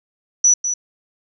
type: tone with echo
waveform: sine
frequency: 5920 Hz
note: F#8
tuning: in tune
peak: -9 dBFS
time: 0.44-0.54 s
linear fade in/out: 5 ms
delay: 200 ms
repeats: 1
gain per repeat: -9 dB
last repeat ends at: 0.74 s
effects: none